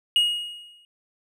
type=tone with exponential decay; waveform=triangle; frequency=2878 Hz; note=F#7; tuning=49 cents flat; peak=-13 dBFS; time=0.16-0.85 s; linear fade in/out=1 ms; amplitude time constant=150 ms; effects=none